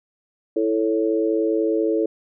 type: chord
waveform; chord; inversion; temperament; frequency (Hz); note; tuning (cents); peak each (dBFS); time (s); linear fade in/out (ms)
sine; A major; second; equal; 329.6 / 440 / 554.4; E4 / A4 / C#5; 0 / 0 / 0; -21 / -21 / -26; 0.56-2.06; 5
effects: none